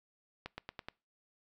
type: accelerating click train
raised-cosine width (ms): 0.3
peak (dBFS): -25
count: 5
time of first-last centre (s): 0.46-0.885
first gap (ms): 120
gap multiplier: 0.92
effects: noise-tail reverb RT60 0.3 s tail -24 dB re dry